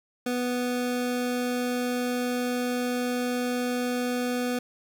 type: tone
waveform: 25% pulse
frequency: 246.9 Hz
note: B3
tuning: in tune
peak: -22 dBFS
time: 0.26-4.59 s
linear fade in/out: 5 ms
effects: none